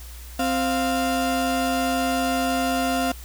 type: tone pair together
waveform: 35% pulse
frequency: 261.6 / 698.9 Hz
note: C4 / F5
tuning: 0 / +1 cents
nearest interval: octave + perfect fourth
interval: 1701 cents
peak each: -22 dBFS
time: 0.39-3.12 s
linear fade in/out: 5 ms
effects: added 60 Hz sine -37 dBFS peak until 3.24 s + white hiss -45 dBFS RMS until 3.24 s